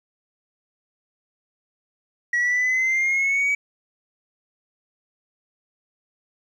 sine exponential sweep, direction up, 1914 to 2282 Hz, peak -16 dBFS, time 2.33-3.55 s, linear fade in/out 5 ms, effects tanh soft clip ceiling -17 dBFS + 9-bit

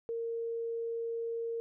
sine tone, 461.2 Hz, A#4, 19 cents flat, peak -33 dBFS, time 0.09-1.6 s, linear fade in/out 0 ms, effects none

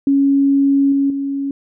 sine tone with level steps, 277.2 Hz, C#4, in tune, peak -10 / -12 / -18 dBFS, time 0.07-1.51 s, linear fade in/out 2 ms, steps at 0.92 / 1.1 s, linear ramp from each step 2 ms, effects none

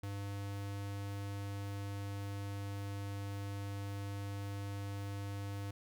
square tone, 100.1 Hz, G2, 37 cents sharp, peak -40 dBFS, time 0.03-5.71 s, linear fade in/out 5 ms, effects none

